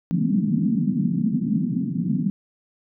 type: band-pass noise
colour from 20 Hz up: pink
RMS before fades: -22 dBFS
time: 0.11-2.3 s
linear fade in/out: 0 ms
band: 160 to 250 Hz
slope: 48 dB/octave
effects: none